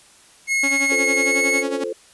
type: tone with pitch glide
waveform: 45% pulse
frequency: 2169 to 2190 Hz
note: C#7 to C#7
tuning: -38 to -22 cents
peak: -17 dBFS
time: 0.47-1.64 s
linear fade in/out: 50 ms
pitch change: +16 cents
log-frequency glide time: 1.22-1.38 s
type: tone with tremolo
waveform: sawtooth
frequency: 277.2 Hz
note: C#4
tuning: in tune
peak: -18 dBFS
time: 0.63-1.84 s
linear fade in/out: 5 ms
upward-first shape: sine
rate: 11 Hz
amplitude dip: 75%
type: chord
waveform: sine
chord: F major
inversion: none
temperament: equal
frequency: 349.2 / 440 / 523.3 Hz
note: F4 / A4 / C5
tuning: 0 / 0 / 0 cents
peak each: -31 / -26 / -28 dBFS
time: 0.91-1.93 s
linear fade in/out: 5 ms
effects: white hiss -50 dBFS RMS until 2.13 s + resampled to 24000 Hz